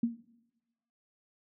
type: tone with exponential decay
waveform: sine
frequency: 233.1 Hz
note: A#3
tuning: in tune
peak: -22 dBFS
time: 0.03-0.21 s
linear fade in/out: 5 ms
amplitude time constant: 38 ms
effects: noise-tail reverb RT60 1.0 s tail -19 dB re dry